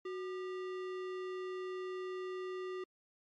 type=tone with sample-and-hold; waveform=sine; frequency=370 Hz; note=F#4; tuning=in tune; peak=-38 dBFS; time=0.05-2.84 s; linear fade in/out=5 ms; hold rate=1575 Hz; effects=low-pass 3000 Hz 12 dB/octave + MP3 64 kbps